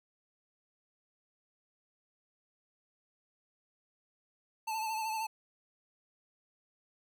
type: tone with vibrato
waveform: square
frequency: 880 Hz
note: A5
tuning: in tune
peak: -34 dBFS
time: 4.67-5.27 s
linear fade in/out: 10 ms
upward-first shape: triangle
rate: 13 Hz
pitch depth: 50 cents each way
effects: none